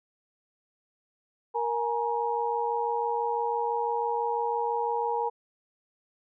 sine tone cluster, 468.2 / 839 / 945 Hz, A#4 / G#5 / A#5, +8 / +17 / +23 cents, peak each -30 dBFS, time 1.54-5.3 s, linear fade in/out 20 ms, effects none

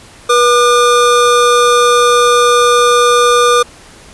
square tone pair together, 484.9 / 1205 Hz, B4 / D6, -32 / +44 cents, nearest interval octave + major third, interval 1576 cents, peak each -10 dBFS, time 0.29-3.63 s, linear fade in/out 10 ms, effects pink hiss -38 dBFS RMS until 4.13 s + resampled to 24000 Hz

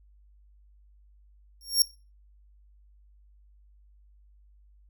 25% pulse tone with exponential growth, 5540 Hz, F8, 15 cents flat, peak -10 dBFS, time 1.61-1.82 s, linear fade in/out 1 ms, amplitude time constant 45 ms, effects noise-tail reverb RT60 0.3 s tail -19 dB re dry + added 50 Hz sine -55 dBFS peak until 4.89 s

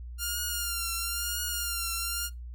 5% pulse tone with vibrato, 1400 Hz, F6, 4 cents sharp, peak -19 dBFS, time 0.18-2.3 s, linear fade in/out 50 ms, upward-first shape triangle, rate 1 Hz, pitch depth 56 cents each way, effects noise-tail reverb RT60 0.2 s tail -21 dB re dry + added 60 Hz sine -38 dBFS peak until 2.54 s

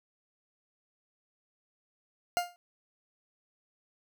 40% pulse tone with exponential decay, 704 Hz, F5, 14 cents sharp, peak -22 dBFS, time 2.37-2.56 s, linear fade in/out 0 ms, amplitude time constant 40 ms, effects none

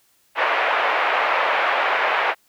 pink band-pass noise, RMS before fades -20 dBFS, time 0.35-2.35 s, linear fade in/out 50 ms, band 590 to 2500 Hz, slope 24 dB/octave, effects white hiss -61 dBFS RMS until 2.48 s

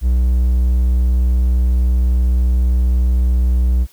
triangle tone, 61.74 Hz, B1, in tune, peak -9 dBFS, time 0.01-3.87 s, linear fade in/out 50 ms, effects white hiss -50 dBFS RMS until 3.92 s

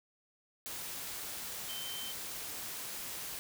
sine tone in noise, 3100 Hz, G7, 20 cents flat, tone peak -42 dBFS, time 1.69-2.12 s, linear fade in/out 0 ms, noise white, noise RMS -42 dBFS, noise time 0.66-3.39 s, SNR -3 dB, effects none

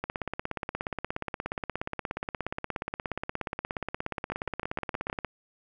two click trains, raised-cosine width 0.5 ms, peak -16 / -18 dBFS, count 89 / 6, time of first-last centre 0.04-5.247 / 4.32-5.099 s, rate 16.9 / 6.42 Hz, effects none

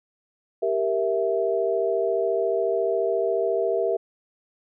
sine chord, E diminished, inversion first, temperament equal, 392 / 466.2 / 659.3 Hz, G4 / Bb4 / E5, 0 / 0 / 0 cents, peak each -25 dBFS, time 0.62-3.97 s, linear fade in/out 10 ms, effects none

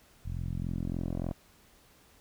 10% pulse tone with low-pass filter sweep, 43.37 Hz, F1, 11 cents flat, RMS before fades -34 dBFS, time 0.25-1.33 s, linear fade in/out 10 ms, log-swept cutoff 97 to 690 Hz, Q 1.1, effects pink hiss -61 dBFS RMS until 2.2 s

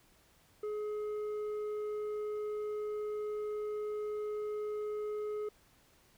sine tone with tanh clipping, 421.9 Hz, G#4, 27 cents sharp, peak -36 dBFS, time 0.63-5.49 s, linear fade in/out 5 ms, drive 6 dB, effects pink hiss -66 dBFS RMS until 6.17 s

